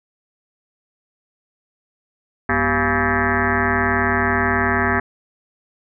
sine tone with frequency modulation, 987.8 Hz, B5, in tune, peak -15 dBFS, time 2.49-5 s, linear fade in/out 5 ms, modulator 149 Hz, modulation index 6.2, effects none

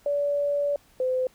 sine tone pair in turn, 575 / 512.3 Hz, D5 / C5, -37 / -37 cents, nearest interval major second, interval 200 cents, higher first, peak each -22 dBFS, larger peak neither, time 0.06-0.76 / 1-1.27 s, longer first, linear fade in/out 2 ms, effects pink hiss -59 dBFS RMS until 1.34 s

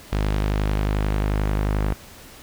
sawtooth tone with low-pass filter sweep, 51.3 Hz, G#1, 21 cents flat, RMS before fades -22 dBFS, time 0.12-1.94 s, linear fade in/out 10 ms, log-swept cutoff 4600 to 1900 Hz, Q 0.79, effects pink hiss -44 dBFS RMS until 2.42 s

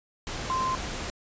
sine tone in noise, 1041 Hz, C6, 9 cents flat, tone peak -25 dBFS, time 0.5-0.75 s, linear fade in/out 0 ms, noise pink, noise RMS -34 dBFS, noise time 0.27-1.1 s, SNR +6 dB, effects resampled to 16000 Hz

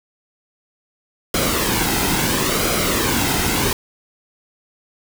pink noise with flanger, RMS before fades -19 dBFS, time 1.34-3.73 s, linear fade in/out 2 ms, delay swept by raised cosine 1.1 to 1.76 ms, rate 0.74 Hz, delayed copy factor -0.55, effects none

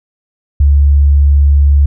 sine tone, 71.2 Hz, C#2, 47 cents sharp, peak -4 dBFS, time 0.6-1.86 s, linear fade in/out 5 ms, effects none

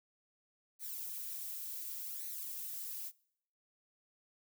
violet noise with flanger, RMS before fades -43 dBFS, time 0.79-3.12 s, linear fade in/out 50 ms, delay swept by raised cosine 0.48 to 3.78 ms, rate 0.68 Hz, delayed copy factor +0.7, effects noise-tail reverb RT60 0.7 s tail -24 dB re dry

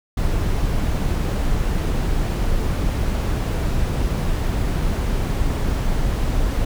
brown noise, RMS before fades -20 dBFS, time 0.17-6.65 s, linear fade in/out 5 ms, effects none

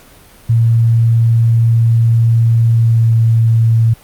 sine tone with pitch glide, 115.2 to 113.94 Hz, A#2 to A#2, -20 to -39 cents, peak -7 dBFS, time 0.49-3.94 s, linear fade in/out 10 ms, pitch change -19 cents, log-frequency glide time 2.71-3.14 s, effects pink hiss -42 dBFS RMS until 4.03 s + Opus 48 kbps

